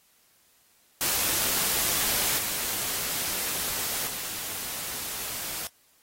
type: noise with level steps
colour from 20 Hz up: white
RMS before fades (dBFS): -26 / -30 / -34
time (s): 1.01-5.67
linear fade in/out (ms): 0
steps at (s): 2.38 / 4.07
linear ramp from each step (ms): 5
effects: white hiss -63 dBFS RMS until 6.02 s + AAC 48 kbps